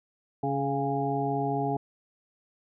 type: harmonic tone with a mistuned harmonic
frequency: 139.5 Hz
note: C#3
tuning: 11 cents sharp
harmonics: 1 / 2 / 3 / 5 / 6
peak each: -32 / -32 / -32 / -32 / -32 dBFS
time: 0.43-1.77 s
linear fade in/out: 5 ms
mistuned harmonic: 6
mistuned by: -31 cents
effects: none